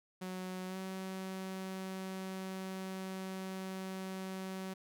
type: tone with pitch glide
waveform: sawtooth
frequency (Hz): 185 to 189.21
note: F#3 to F#3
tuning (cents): 0 to +39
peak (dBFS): -36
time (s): 0.21-4.74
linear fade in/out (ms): 10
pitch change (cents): +39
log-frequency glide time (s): 0.67-0.77
effects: none